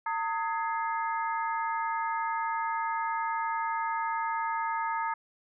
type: harmonic tone with a mistuned harmonic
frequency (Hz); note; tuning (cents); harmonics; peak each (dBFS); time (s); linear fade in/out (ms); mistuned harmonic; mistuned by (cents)
419.4; G#4; +17; 2 / 3 / 4 / 5; -30 / -34 / -38 / -42; 0.06-5.14; 5; 2; +140
effects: none